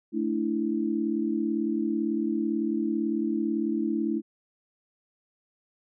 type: chord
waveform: sine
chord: A suspended fourth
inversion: none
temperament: equal with one note detuned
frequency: 220 / 291.6 / 329.6 Hz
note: A3 / D4 / E4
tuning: 0 / -12 / 0 cents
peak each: -29 / -30 / -28 dBFS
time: 0.12-4.22 s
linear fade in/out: 50 ms
effects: none